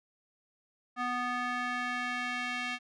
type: tone with band-pass filter sweep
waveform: square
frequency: 246.7 Hz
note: B3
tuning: 2 cents flat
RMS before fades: -34 dBFS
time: 0.96-2.79 s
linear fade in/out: 50 ms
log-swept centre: 1300 to 2400 Hz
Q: 1.8
effects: resampled to 24000 Hz